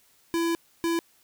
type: tone bursts at uneven times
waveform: square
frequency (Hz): 334.9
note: E4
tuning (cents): +27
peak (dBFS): -24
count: 2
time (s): 0.34-0.55 / 0.84-0.99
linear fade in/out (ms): 0
effects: white hiss -62 dBFS RMS until 1.23 s